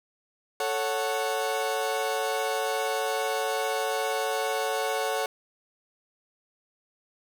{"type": "chord", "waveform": "30% pulse", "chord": "F# minor", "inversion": "first", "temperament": "equal", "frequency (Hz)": [440, 554.4, 740], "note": ["A4", "C#5", "F#5"], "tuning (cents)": [0, 0, 0], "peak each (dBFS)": -28, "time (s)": [0.6, 5.26], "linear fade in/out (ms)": 2, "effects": []}